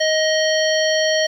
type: harmonic tone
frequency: 627 Hz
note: D#5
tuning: 13 cents sharp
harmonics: 1 / 3 / 5 / 7 / 9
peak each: -17 / -22 / -24 / -25 / -27 dBFS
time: 0-1.27 s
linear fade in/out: 10 ms
effects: 8-bit